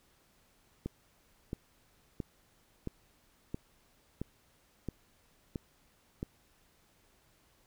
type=click train; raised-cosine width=3 ms; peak=-23 dBFS; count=9; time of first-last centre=0.86-6.229 s; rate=1.49 Hz; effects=pink hiss -68 dBFS RMS until 7.66 s